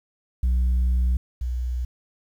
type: tone pair in turn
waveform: sine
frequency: 62 / 61.61 Hz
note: B1 / B1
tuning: +7 / -4 cents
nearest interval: unison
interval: 11 cents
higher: first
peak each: -15 / -23 dBFS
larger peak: first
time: 0.43-1.17 / 1.41-1.85 s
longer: first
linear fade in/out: 5 ms
effects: tanh soft clip ceiling -17 dBFS + 9-bit